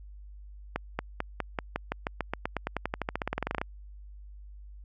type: accelerating click train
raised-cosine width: 0.5 ms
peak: -14 dBFS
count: 29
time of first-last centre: 0.76-3.615 s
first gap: 230 ms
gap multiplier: 0.93
effects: added 50 Hz sine -44 dBFS peak until 4.84 s